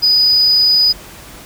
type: tone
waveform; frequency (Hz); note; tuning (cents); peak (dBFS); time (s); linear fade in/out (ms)
triangle; 4965; D#8; -5; -6; 0.02-0.93; 20
effects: tanh soft clip ceiling -4 dBFS + pink hiss -36 dBFS RMS until 1.45 s